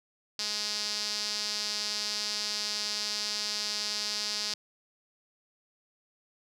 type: tone with band-pass filter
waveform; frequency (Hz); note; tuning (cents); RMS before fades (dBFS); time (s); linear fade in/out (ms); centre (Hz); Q
sawtooth; 209.5; G#3; +15; -33; 0.39-4.54; 2; 4900; 4.2
effects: none